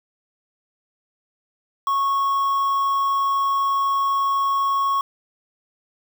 triangle tone with quantisation, 1102 Hz, C#6, 11 cents flat, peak -16 dBFS, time 1.87-5.01 s, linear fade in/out 2 ms, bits 6, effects none

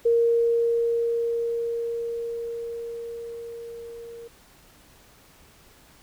sine tone with level ramp, 466.2 Hz, A#4, in tune, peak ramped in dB -16 to -38 dBFS, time 0.05-4.28 s, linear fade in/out 10 ms, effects pink hiss -54 dBFS RMS until 6.02 s

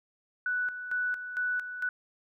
sine tone with tremolo, 1483 Hz, F#6, 4 cents sharp, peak -27 dBFS, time 0.46-1.89 s, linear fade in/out 2 ms, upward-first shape square, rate 2.2 Hz, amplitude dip 65%, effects none

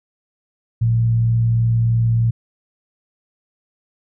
sine tone with frequency modulation, 115 Hz, A#2, 23 cents flat, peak -13 dBFS, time 0.81-2.31 s, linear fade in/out 10 ms, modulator 63.1 Hz, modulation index 0.25, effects none

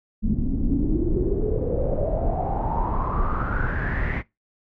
brown noise with low-pass filter sweep, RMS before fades -23 dBFS, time 0.22-4.23 s, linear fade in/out 50 ms, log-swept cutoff 210 to 2100 Hz, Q 9, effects noise-tail reverb RT60 0.2 s tail -21 dB re dry

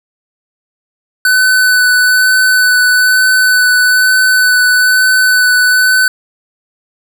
square tone with vibrato, 1502 Hz, F#6, 26 cents sharp, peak -7 dBFS, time 1.25-6.08 s, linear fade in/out 2 ms, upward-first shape sine, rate 1.1 Hz, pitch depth 11 cents each way, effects none

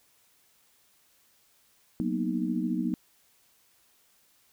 sine chord, B major seventh, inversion second, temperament equal, 185 / 233.1 / 246.9 / 311.1 Hz, F#3 / A#3 / B3 / D#4, 0 / 0 / 0 / 0 cents, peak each -32 dBFS, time 2-2.94 s, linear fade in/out 0 ms, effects white hiss -65 dBFS RMS until 4.52 s

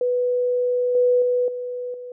sine tone with level steps, 493.9 Hz, B4, in tune, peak -18 / -14 / -17 / -26 / -32 dBFS, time 0.01-2.12 s, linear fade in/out 2 ms, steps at 0.95 / 1.22 / 1.48 / 1.94 s, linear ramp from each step 2 ms, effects none

